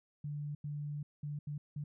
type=tone bursts at uneven times; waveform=sine; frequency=146.83 Hz; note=D3; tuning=in tune; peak=-37 dBFS; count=5; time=0.24-0.55 / 0.64-1.03 / 1.23-1.39 / 1.47-1.58 / 1.76-1.84 s; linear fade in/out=5 ms; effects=none